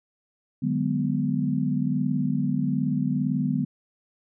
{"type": "chord", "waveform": "sine", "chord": "G# half-diminished seventh", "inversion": "second", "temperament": "just", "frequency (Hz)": [149.51, 186.89, 207.7, 249.2], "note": ["D3", "F#3", "G#3", "B3"], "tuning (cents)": [31, 18, 0, 16], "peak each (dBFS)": [-27, -29, -29, -26], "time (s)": [0.62, 3.65], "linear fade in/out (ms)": 10, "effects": []}